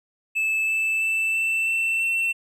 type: tone with pitch steps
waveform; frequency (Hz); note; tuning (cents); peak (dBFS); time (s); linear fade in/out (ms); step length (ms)
triangle; 2620 / 2635 / 2650 / 2666 / 2681 / 2697; E7 / E7 / E7 / E7 / E7 / E7; -11 / -1 / +9 / +19 / +29 / +39; -19; 0.35-2.33; 20; 330
effects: none